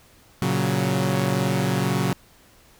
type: chord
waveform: sawtooth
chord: F# major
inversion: first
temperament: equal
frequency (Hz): 116.54 / 138.59 / 185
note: A#2 / C#3 / F#3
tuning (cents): 0 / 0 / 0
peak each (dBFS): -23 / -20 / -20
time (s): 0.42-2.13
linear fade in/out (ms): 0
effects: pink hiss -54 dBFS RMS until 2.79 s